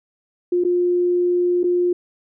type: tone with dropouts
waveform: sine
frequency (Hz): 354.4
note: F4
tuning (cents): +25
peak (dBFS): -15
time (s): 0.52-1.93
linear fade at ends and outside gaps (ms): 5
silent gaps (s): 0.639-0.648 / 1.633-1.64
effects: none